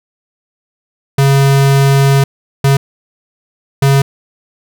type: tone bursts at uneven times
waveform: square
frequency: 137.8 Hz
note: C#3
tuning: 10 cents flat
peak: -7 dBFS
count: 3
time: 1.18-2.24 / 2.64-2.77 / 3.82-4.02 s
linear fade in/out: 5 ms
effects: none